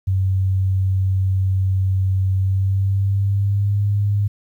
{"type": "tone with pitch glide", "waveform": "sine", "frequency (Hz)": [95.1, 101.93], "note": ["F#2", "G#2"], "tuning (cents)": [48, -32], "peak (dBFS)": -15, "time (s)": [0.07, 4.28], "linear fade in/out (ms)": 10, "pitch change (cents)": 120, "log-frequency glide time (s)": [2.34, 3.84], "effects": ["9-bit"]}